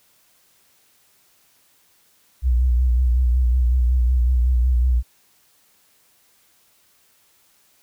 sine tone with vibrato, 61.74 Hz, B1, in tune, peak -14 dBFS, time 2.42-5.03 s, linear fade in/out 50 ms, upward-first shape sine, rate 5.4 Hz, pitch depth 64 cents each way, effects white hiss -59 dBFS RMS until 7.82 s

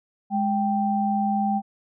sine tone pair together, 207.8 / 784 Hz, G#3 / G5, +1 / 0 cents, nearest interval octave + major seventh, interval 2299 cents, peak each -23 dBFS, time 0.3-1.62 s, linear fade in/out 50 ms, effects none

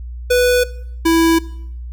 square tone pair in turn, 493.9 / 329.6 Hz, B4 / E4, 0 / 0 cents, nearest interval perfect fifth, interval 700 cents, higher first, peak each -11 dBFS, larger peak neither, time 0.3-0.64 / 1.05-1.39 s, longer neither, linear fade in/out 10 ms, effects noise-tail reverb RT60 0.7 s tail -20 dB re dry + added 60 Hz sine -26 dBFS peak until 1.92 s

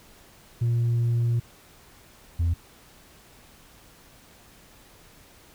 sine tone pair in turn, 118 / 84.48 Hz, A#2 / E2, +22 / +43 cents, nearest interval tritone, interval 579 cents, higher first, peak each -18 dBFS, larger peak neither, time 0.61-1.4 / 2.39-2.54 s, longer first, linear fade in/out 10 ms, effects tanh soft clip ceiling -19 dBFS + pink hiss -53 dBFS RMS until 5.54 s

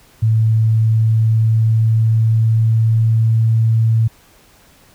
sine tone with pitch glide, 111 to 112.48 Hz, A2 to A2, +16 to +39 cents, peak -10 dBFS, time 0.22-4.08 s, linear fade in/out 10 ms, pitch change +23 cents, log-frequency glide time 0.63-3.35 s, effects pink hiss -49 dBFS RMS until 4.94 s

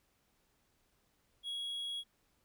triangle tone, 3322 Hz, G#7, in tune, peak -36 dBFS, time 1.43-2.04 s, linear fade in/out 50 ms, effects pink hiss -75 dBFS RMS until 2.44 s

